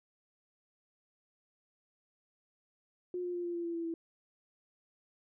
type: tone with pitch steps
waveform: sine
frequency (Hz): 358.8 / 354.7 / 350.6 / 346.6 / 342.6 / 338.7 / 334.8 / 330.9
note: F4 / F4 / F4 / F4 / F4 / E4 / E4 / E4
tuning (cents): +47 / +27 / +7 / -13 / -33 / +47 / +27 / +7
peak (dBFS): -34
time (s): 3.14-3.94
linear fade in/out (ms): 2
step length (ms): 100
effects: none